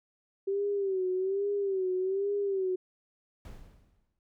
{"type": "tone with vibrato", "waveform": "sine", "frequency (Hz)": 386.8, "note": "G4", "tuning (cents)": -23, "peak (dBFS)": -27, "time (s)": [0.47, 2.76], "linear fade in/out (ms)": 10, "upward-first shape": "sine", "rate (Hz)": 1.2, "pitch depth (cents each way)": 87}
{"type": "noise with exponential decay", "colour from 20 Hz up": "brown", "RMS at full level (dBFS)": -41, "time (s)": [3.45, 4.19], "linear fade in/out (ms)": 1, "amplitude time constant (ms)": 160}
{"effects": []}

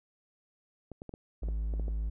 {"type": "clicks", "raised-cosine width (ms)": 2, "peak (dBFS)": -29, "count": 9, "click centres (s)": [0.917, 1.019, 1.093, 1.139, 1.434, 1.486, 1.738, 1.797, 1.882]}
{"type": "tone", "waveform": "triangle", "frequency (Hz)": 53.7, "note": "A1", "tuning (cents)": -41, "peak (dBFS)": -28, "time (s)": [1.42, 2.1], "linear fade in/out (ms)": 10}
{"effects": []}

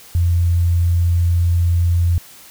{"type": "tone", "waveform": "sine", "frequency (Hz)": 86.2, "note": "F2", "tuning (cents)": -22, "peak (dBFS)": -12, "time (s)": [0.15, 2.18], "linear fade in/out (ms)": 0, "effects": ["white hiss -42 dBFS RMS until 2.5 s"]}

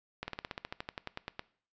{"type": "slowing click train", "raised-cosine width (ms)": 0.3, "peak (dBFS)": -21, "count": 16, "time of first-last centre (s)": [0.23, 1.394], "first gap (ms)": 50, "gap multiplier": 1.06, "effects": ["noise-tail reverb RT60 0.5 s tail -20 dB re dry", "resampled to 16000 Hz"]}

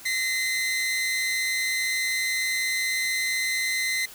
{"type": "tone pair together", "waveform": "sawtooth", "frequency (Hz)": [1864.7, 2056], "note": ["A#6", "C7"], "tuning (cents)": [0, -31], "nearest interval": "major second", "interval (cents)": 169, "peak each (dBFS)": [-30, -21], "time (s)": [0.05, 4.06], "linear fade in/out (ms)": 10, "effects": ["white hiss -45 dBFS RMS until 4.14 s"]}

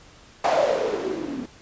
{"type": "noise with low-pass filter sweep", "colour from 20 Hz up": "violet", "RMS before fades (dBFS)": -24, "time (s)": [0.44, 1.46], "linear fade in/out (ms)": 5, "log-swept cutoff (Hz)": [730, 240], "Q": 7.5, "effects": ["pink hiss -50 dBFS RMS until 1.61 s", "resampled to 16000 Hz"]}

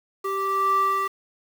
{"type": "tone with band-pass filter sweep", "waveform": "square", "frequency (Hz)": 390.1, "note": "G4", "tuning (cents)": -8, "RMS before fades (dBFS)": -23, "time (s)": [0.24, 1.08], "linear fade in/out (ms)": 10, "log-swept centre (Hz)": [880, 1400], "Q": 5, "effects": ["7-bit"]}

